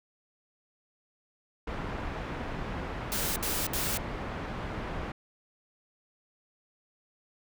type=low-pass noise; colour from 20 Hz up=pink; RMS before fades=-36 dBFS; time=1.67-5.12 s; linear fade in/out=5 ms; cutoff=1900 Hz; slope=12 dB/octave
type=noise bursts; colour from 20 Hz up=white; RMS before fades=-32 dBFS; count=3; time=3.12-3.974 s; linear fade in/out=0 ms; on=240 ms; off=67 ms
effects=none